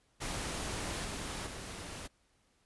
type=noise with level steps; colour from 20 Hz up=pink; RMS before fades=-38 / -40 / -44 dBFS; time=0.2-2.08 s; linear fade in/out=20 ms; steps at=1.04 / 1.46 s; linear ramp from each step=10 ms; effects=pink hiss -72 dBFS RMS until 2.65 s + resampled to 24000 Hz